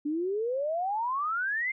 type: exponential sweep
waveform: sine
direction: up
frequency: 286.4 to 2140 Hz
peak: -27 dBFS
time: 0.05-1.72 s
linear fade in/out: 10 ms
effects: none